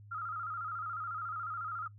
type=tone with vibrato; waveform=sine; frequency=1318.5 Hz; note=E6; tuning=in tune; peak=-36 dBFS; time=0.11-1.88 s; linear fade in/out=10 ms; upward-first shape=square; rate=14 Hz; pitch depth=78 cents each way; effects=noise-tail reverb RT60 0.1 s tail -19 dB re dry + added 103 Hz sine -51 dBFS peak until 1.98 s